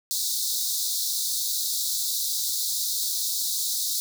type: high-pass noise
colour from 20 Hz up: pink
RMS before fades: -27 dBFS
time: 0.11-4 s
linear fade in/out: 0 ms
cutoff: 3700 Hz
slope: 96 dB/octave
effects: none